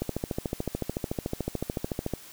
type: click train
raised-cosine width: 2 ms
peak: -15 dBFS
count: 30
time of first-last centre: 0.02-2.137 s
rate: 13.7 Hz
effects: white hiss -48 dBFS RMS until 2.32 s